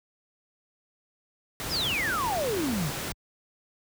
pink noise, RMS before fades -33 dBFS, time 1.6-3.12 s, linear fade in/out 0 ms
sine exponential sweep, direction down, 5588 to 126.7 Hz, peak -26 dBFS, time 1.69-2.92 s, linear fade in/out 50 ms
effects high-pass 60 Hz 12 dB/octave

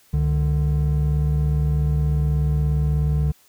triangle tone pair together, 68.93 / 148.6 Hz, C#2 / D3, -9 / +21 cents, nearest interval octave + minor second, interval 1330 cents, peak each -18 dBFS, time 0.13-3.32 s, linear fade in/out 10 ms, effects white hiss -56 dBFS RMS until 3.48 s

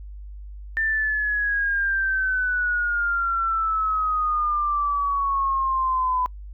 sine exponential sweep, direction down, 1791 to 1000 Hz, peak -20 dBFS, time 0.77-6.26 s, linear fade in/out 0 ms, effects noise-tail reverb RT60 0.1 s tail -25 dB re dry + added 50 Hz sine -35 dBFS peak until 6.53 s

